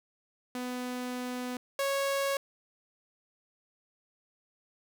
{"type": "tone pair in turn", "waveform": "sawtooth", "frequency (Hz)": [249.3, 552.3], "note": ["B3", "C#5"], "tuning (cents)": [16, -6], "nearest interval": "octave + major second", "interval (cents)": 1378, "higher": "second", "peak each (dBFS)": [-30, -24], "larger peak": "second", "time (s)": [[0.55, 1.57], [1.79, 2.37]], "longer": "first", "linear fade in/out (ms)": 2, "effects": []}